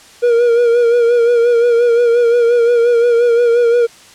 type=tone with vibrato; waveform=triangle; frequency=473.5 Hz; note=A#4; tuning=27 cents sharp; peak=-6 dBFS; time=0.22-3.87 s; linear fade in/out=20 ms; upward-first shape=sine; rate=5.7 Hz; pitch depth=43 cents each way; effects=white hiss -41 dBFS RMS until 4.14 s + low-pass 8000 Hz 12 dB/octave